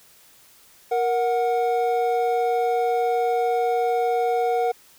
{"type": "tone pair together", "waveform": "triangle", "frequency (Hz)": [469.4, 735.9], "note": ["A#4", "F#5"], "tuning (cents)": [12, -10], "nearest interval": "minor sixth", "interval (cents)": 778, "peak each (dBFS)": -20, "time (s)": [0.91, 4.72], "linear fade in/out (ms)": 10, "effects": ["white hiss -53 dBFS RMS until 4.98 s"]}